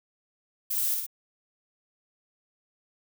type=noise with echo; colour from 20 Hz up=violet; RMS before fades=-29 dBFS; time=0.7-0.95 s; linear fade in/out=10 ms; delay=58 ms; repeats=2; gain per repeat=-3 dB; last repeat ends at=1.066 s; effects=none